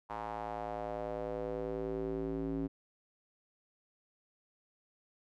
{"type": "tone with band-pass filter sweep", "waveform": "square", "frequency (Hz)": 55.1, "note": "A1", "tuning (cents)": 3, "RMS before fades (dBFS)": -38, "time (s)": [0.09, 2.68], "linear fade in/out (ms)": 20, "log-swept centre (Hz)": [930, 290], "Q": 3.2, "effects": []}